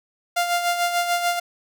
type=tone with tremolo; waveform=sawtooth; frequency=698.5 Hz; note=F5; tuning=in tune; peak=-14 dBFS; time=0.36-1.4 s; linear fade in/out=10 ms; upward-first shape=sine; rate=6.8 Hz; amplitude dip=55%; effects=none